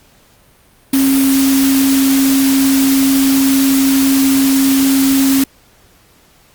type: tone in noise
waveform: sine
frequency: 270.4 Hz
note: C#4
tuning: 43 cents flat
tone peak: -9 dBFS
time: 0.93-5.44 s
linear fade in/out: 5 ms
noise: white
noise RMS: -19 dBFS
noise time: 0.93-5.44 s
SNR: +7 dB
effects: pink hiss -49 dBFS RMS until 6.54 s + Opus 48 kbps